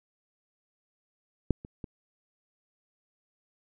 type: clicks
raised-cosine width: 3 ms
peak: -10 / -29 / -25 dBFS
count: 3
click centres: 1.507 / 1.649 / 1.842 s
effects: none